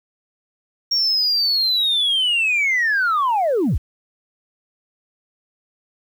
sine linear sweep, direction down, 5588 to 31.85 Hz, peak -14 dBFS, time 0.91-3.78 s, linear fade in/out 10 ms, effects tanh soft clip ceiling -13 dBFS + 8-bit

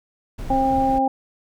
brown noise, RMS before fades -30 dBFS, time 0.38-0.99 s, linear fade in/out 10 ms
harmonic tone, 266.5 Hz, C4, 32 cents sharp, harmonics 1 / 2 / 3, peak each -22 / -25 / -18 dBFS, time 0.5-1.08 s, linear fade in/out 5 ms
effects none

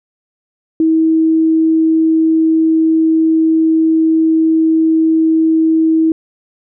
sine tone, 321.2 Hz, E4, 45 cents flat, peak -8 dBFS, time 0.8-6.12 s, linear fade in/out 2 ms, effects none

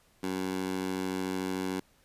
15% pulse tone with high-pass filter, 93.5 Hz, F#2, 19 cents sharp, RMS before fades -33 dBFS, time 0.23-1.8 s, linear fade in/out 5 ms, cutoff 250 Hz, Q 1.3, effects pink hiss -65 dBFS RMS until 2.04 s + resampled to 32000 Hz

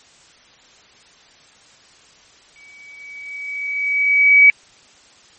sine tone with exponential growth, 2274 Hz, C#7, 44 cents sharp, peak -4 dBFS, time 2.56-4.5 s, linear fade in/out 1 ms, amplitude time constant 420 ms, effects white hiss -49 dBFS RMS until 5.38 s + MP3 32 kbps

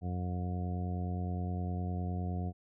harmonic tone, 89.7 Hz, F2, 47 cents sharp, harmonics 1 / 2 / 3 / 4 / 5 / 6 / 7 / 8, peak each -34 / -38 / -46 / -49 / -50 / -56 / -55 / -46 dBFS, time 0.01-2.53 s, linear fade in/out 50 ms, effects none

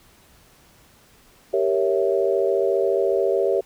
sine chord, G diminished seventh, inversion none, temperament equal, 392 / 466.2 / 554.4 / 659.3 Hz, G4 / Bb4 / Db5 / Fb5, 0 / 0 / 0 / 0 cents, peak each -21 / -24 / -23 / -26 dBFS, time 1.53-3.61 s, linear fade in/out 10 ms, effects pink hiss -54 dBFS RMS until 3.65 s

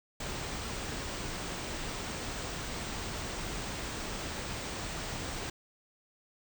pink band-stop noise, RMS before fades -38 dBFS, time 0.2-5.5 s, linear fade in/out 5 ms, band 9000 to 16000 Hz, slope 96 dB/octave, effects none

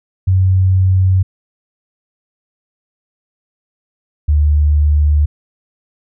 sine tone pair in turn, 93.7 / 74.37 Hz, F#2 / D2, +22 / +22 cents, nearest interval major third, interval 400 cents, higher first, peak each -8 dBFS, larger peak neither, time 0.27-1.23 / 4.28-5.26 s, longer second, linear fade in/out 10 ms, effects none

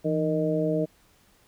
harmonic tone with a mistuned harmonic, 154.9 Hz, D#3, 7 cents flat, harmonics 1 / 2 / 3 / 4, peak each -28 / -28 / -28 / -28 dBFS, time 0.04-0.86 s, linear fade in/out 20 ms, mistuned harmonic 1, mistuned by +110 cents, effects pink hiss -61 dBFS RMS until 1.47 s

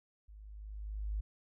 sine tone with level ramp, 51.91 Hz, G#1, in tune, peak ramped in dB -51 to -32 dBFS, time 0.28-1.21 s, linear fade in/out 10 ms, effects none

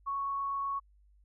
sine tone with frequency modulation, 1108.7 Hz, C#6, in tune, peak -31 dBFS, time 0.06-0.8 s, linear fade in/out 20 ms, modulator 28 Hz, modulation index 0.25, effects added 50 Hz sine -60 dBFS peak until 1.24 s

